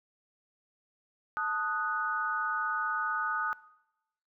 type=chord; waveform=sine; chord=D# diminished; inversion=second; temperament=equal; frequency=880 / 1244.5 / 1480 Hz; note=A5 / D#6 / F#6; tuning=0 / 0 / 0 cents; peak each=-37 / -32 / -33 dBFS; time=1.37-3.53 s; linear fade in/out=0 ms; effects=noise-tail reverb RT60 0.9 s tail -20 dB re dry